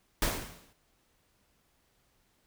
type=noise with exponential decay; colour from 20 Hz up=pink; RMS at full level=-26 dBFS; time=0.22-0.73 s; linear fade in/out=2 ms; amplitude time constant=110 ms; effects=pink hiss -71 dBFS RMS until 2.46 s